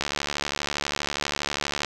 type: click train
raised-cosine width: 0.2 ms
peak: -8 dBFS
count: 134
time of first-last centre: 0.01-1.847 s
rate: 72.4 Hz
effects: none